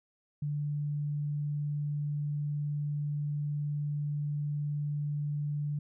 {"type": "tone", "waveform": "sine", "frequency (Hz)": 146.83, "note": "D3", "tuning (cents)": 0, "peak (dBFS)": -30, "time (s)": [0.42, 5.79], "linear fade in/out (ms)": 5, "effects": []}